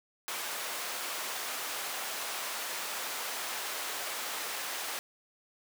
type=high-pass noise; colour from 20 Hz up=pink; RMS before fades=-37 dBFS; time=0.28-4.99 s; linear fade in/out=0 ms; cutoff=730 Hz; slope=12 dB/octave; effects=none